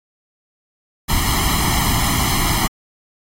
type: noise with comb filter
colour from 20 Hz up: pink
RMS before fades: -18 dBFS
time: 1.08-2.68 s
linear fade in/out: 20 ms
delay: 0.97 ms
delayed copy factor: +0.95
effects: AAC 48 kbps